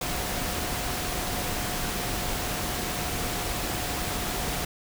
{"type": "tone in noise", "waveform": "sine", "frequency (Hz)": 720, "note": "F#5", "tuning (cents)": -47, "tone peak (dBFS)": -39, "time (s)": [0.01, 4.65], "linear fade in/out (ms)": 5, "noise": "pink", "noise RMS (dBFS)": -30, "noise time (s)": [0.01, 4.65], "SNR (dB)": -12, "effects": []}